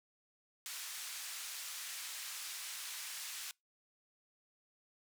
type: band-pass noise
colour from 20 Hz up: white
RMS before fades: -45 dBFS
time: 0.66-3.51 s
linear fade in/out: 0 ms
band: 1400 to 10000 Hz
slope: 12 dB/octave
effects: noise-tail reverb RT60 0.2 s tail -26 dB re dry